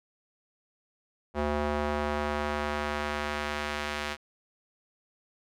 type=tone with band-pass filter sweep; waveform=square; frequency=74.1 Hz; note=D2; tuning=16 cents sharp; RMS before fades=-31 dBFS; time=1.34-4.17 s; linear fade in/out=50 ms; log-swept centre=670 to 2400 Hz; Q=0.74; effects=none